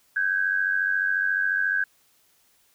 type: tone pair together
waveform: sine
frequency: 1540 / 1634.2 Hz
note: G6 / G#6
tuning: -31 / -28 cents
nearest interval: minor second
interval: 103 cents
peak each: -24 dBFS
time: 0.16-1.84 s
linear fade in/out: 5 ms
effects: white hiss -63 dBFS RMS until 2.74 s